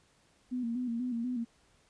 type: tone with vibrato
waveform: sine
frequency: 241.1 Hz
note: B3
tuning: 41 cents flat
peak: -31 dBFS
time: 0.51-1.45 s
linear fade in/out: 20 ms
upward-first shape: square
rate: 4.1 Hz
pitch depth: 66 cents each way
effects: pink hiss -67 dBFS RMS until 1.89 s + resampled to 22050 Hz